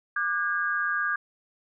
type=tone cluster; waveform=sine; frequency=1194 / 1451 / 1627 Hz; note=D6 / F#6 / G#6; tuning=+28 / -34 / -36 cents; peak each=-30 / -33 / -26 dBFS; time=0.16-1.16 s; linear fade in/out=5 ms; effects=none